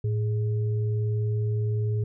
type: tone pair together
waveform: sine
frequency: 109.87 / 415.3 Hz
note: A2 / G#4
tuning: -2 / 0 cents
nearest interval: octave + major seventh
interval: 2302 cents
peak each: -23 / -35 dBFS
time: 0.04-2.04 s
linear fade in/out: 5 ms
effects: none